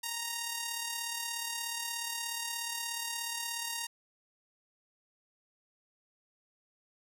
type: tone with amplitude modulation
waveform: 5% pulse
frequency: 932.3 Hz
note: A#5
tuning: in tune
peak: -21 dBFS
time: 0.03-3.87 s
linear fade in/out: 10 ms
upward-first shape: sine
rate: 36.8 Hz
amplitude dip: 40%
effects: none